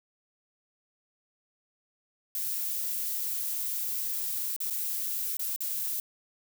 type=noise with dropouts; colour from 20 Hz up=violet; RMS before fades=-32 dBFS; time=2.35-6 s; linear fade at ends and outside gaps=2 ms; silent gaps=4.564-4.603 / 4.701-4.706 / 5.37-5.393 / 5.562-5.605 s; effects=none